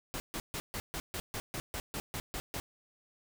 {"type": "noise bursts", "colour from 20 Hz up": "pink", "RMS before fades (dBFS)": -38, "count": 13, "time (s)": [0.14, 2.6], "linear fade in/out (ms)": 0, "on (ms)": 60, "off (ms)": 140, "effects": []}